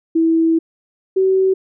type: tone pair in turn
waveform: sine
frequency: 326.7 / 380.1 Hz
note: E4 / F#4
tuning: -15 / +47 cents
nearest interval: minor third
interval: 262 cents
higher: second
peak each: -11 dBFS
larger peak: neither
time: 0.15-0.59 / 1.16-1.54 s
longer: first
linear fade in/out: 10 ms
effects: none